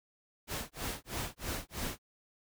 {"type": "noise with tremolo", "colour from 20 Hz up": "pink", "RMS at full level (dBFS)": -36, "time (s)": [0.47, 1.99], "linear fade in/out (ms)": 50, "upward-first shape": "sine", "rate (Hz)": 3.1, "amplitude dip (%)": 100, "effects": []}